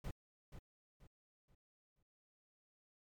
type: noise with echo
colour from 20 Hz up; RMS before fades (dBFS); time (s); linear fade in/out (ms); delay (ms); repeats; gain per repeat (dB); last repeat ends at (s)
brown; -43; 0.04-0.11; 5; 480; 4; -9; 2.03
effects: MP3 96 kbps